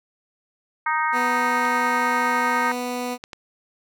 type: harmonic tone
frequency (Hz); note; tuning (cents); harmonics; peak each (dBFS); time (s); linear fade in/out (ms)
311.1; D#4; 0; 3 / 4 / 5 / 6 / 7; -23 / -25 / -27 / -29 / -30; 0.86-2.72; 5
type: tone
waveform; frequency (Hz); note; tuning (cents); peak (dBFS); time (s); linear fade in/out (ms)
15% pulse; 246.9; B3; 0; -19; 1.12-3.18; 50
type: clicks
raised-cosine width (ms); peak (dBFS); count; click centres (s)
0.2; -18; 3; 1.652 / 3.239 / 3.332
effects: none